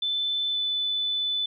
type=tone with pitch glide; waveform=sine; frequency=3520 to 3498 Hz; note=A7 to A7; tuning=0 to -11 cents; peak=-24 dBFS; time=0.02-1.46 s; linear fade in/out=5 ms; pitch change=-11 cents; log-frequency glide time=0.51-0.58 s; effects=none